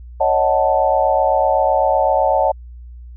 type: chord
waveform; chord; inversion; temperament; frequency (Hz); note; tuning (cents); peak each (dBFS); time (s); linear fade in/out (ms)
sine; D# half-diminished seventh; third; equal; 554.4 / 622.3 / 740 / 880; C#5 / D#5 / F#5 / A5; 0 / 0 / 0 / 0; -18; 0.2-2.52; 10
effects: added 60 Hz sine -33 dBFS peak until 3.16 s